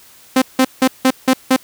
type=tone bursts; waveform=sawtooth; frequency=260.2 Hz; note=C4; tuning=9 cents flat; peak=-5 dBFS; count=6; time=0.36-1.564 s; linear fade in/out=5 ms; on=59 ms; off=170 ms; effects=white hiss -45 dBFS RMS until 1.63 s